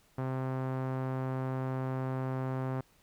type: tone with low-pass filter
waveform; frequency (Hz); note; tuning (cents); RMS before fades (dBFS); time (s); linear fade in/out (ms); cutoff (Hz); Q
sawtooth; 130.81; C3; 0; -34; 0.18-2.81; 5; 1200; 1.1
effects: pink hiss -66 dBFS RMS until 3.02 s